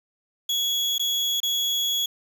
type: tone with dropouts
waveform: 35% pulse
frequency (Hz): 3354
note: G#7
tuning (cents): +16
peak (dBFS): -20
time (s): 0.49-2.06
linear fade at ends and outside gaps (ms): 5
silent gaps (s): 0.982-0.995 / 1.403-1.43
effects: 8-bit